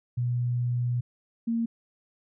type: tone pair in turn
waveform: sine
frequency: 122 / 230.3 Hz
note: B2 / A#3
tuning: -21 / -21 cents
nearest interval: major seventh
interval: 1100 cents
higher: second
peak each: -24 dBFS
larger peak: neither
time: 0.17-1.01 / 1.47-1.66 s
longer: first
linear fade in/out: 10 ms
effects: none